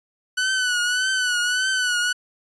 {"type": "tone with vibrato", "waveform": "sawtooth", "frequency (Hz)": 1490, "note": "F#6", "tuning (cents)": 12, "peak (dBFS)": -16, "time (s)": [0.37, 2.13], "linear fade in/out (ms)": 10, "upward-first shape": "triangle", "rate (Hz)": 1.7, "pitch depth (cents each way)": 67, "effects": ["resampled to 22050 Hz"]}